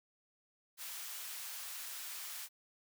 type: high-pass noise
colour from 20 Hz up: white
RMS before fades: -45 dBFS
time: 0.77-2.49 s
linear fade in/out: 50 ms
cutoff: 980 Hz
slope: 12 dB/octave
effects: none